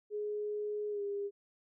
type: tone with pitch glide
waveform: sine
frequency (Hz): 418.5 to 403.8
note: G#4 to G#4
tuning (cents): +13 to -49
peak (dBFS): -34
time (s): 0.1-1.31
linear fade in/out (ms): 50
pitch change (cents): -62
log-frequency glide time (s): 0.9-1.02
effects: none